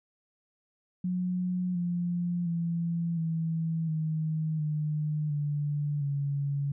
sine tone with pitch steps, 181 / 174.73 / 168.68 / 162.84 / 157.21 / 151.76 / 146.51 / 141.44 Hz, F#3 / F3 / E3 / E3 / D#3 / D#3 / D3 / C#3, -38 / +1 / +40 / -21 / +18 / -43 / -4 / +35 cents, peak -27 dBFS, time 1.04-6.72 s, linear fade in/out 5 ms, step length 710 ms, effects none

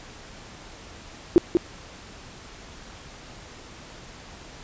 sine tone with echo, 345.2 Hz, F4, 20 cents flat, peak -9 dBFS, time 1.36-1.38 s, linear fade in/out 0 ms, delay 190 ms, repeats 1, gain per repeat -5 dB, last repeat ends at 1.57 s, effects pink hiss -44 dBFS RMS until 4.63 s + resampled to 16000 Hz

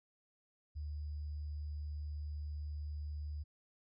sine tone with sample-and-hold, 74.6 Hz, D2, 28 cents sharp, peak -39 dBFS, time 0.75-3.44 s, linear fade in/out 20 ms, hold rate 4900 Hz, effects resampled to 16000 Hz

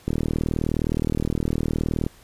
click train, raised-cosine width 3 ms, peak -10 dBFS, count 79, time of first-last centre 0.08-2.065 s, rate 39.3 Hz, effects pink hiss -52 dBFS RMS until 2.23 s + resampled to 32000 Hz

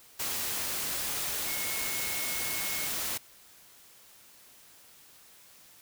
sine tone in noise, 2177 Hz, C#7, 32 cents flat, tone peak -39 dBFS, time 1.47-2.88 s, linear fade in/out 10 ms, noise white, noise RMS -33 dBFS, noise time 0.19-3.18 s, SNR -9 dB, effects white hiss -56 dBFS RMS until 5.81 s

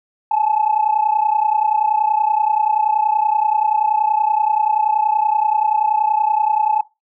sine tone pair together, 843.5 / 874 Hz, G#5 / A5, +27 / -12 cents, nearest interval minor second, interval 61 cents, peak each -16 dBFS, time 0.31-6.81 s, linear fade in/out 5 ms, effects noise-tail reverb RT60 0.2 s tail -17 dB re dry + tanh soft clip ceiling -7 dBFS

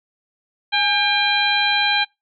harmonic tone with a mistuned harmonic, 799 Hz, G5, 33 cents sharp, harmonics 1 / 2 / 3 / 4 / 5, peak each -22 / -22 / -22 / -22 / -22 dBFS, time 0.72-2.05 s, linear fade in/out 20 ms, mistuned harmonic 1, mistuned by +68 cents, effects noise-tail reverb RT60 0.2 s tail -23 dB re dry

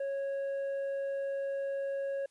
triangle tone with tanh clipping, 551 Hz, C#5, 11 cents flat, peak -33 dBFS, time 0-2.26 s, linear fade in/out 5 ms, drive 9 dB, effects white hiss -71 dBFS RMS until 2.3 s + resampled to 24000 Hz

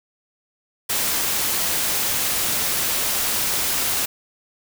white noise, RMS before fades -22 dBFS, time 0.89-4.06 s, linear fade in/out 10 ms, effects none

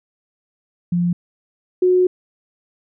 sine tone pair in turn, 174.61 / 365 Hz, F3 / F#4, 0 / -24 cents, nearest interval octave + minor second, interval 1276 cents, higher second, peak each -15 / -11 dBFS, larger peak second, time 0.92-1.13 / 1.82-2.07 s, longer second, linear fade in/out 5 ms, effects none

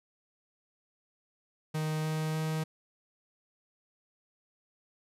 45% pulse tone with pitch steps, 155.56 / 156.55 / 157.55 Hz, D#3 / D#3 / D#3, 0 / +11 / +22 cents, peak -30 dBFS, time 1.74-2.64 s, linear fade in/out 10 ms, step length 300 ms, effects resampled to 32000 Hz + 12-bit

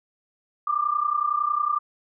sine tone pair together, 1174.7 / 1205.6 Hz, D6 / D6, 0 / +45 cents, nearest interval unison, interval 45 cents, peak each -24 dBFS, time 0.67-1.79 s, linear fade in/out 5 ms, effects none

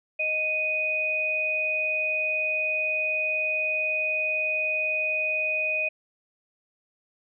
sine tone pair together, 622.3 / 2489 Hz, D#5 / D#7, 0 / 0 cents, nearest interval 2 octaves, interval 2400 cents, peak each -32 / -24 dBFS, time 0.19-5.89 s, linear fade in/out 10 ms, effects none

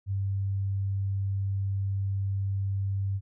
sine tone, 98 Hz, G2, in tune, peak -26 dBFS, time 0.06-3.21 s, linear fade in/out 50 ms, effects none

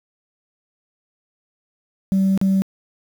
sine tone with dropouts, 192.6 Hz, G3, 30 cents flat, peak -12 dBFS, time 2.12-2.62 s, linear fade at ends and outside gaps 0 ms, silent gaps 2.376-2.414 s, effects tanh soft clip ceiling -12 dBFS + 7-bit

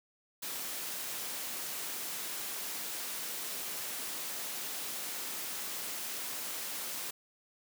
white high-pass noise, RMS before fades -39 dBFS, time 0.42-7.11 s, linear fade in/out 10 ms, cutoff 180 Hz, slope 12 dB/octave, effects none

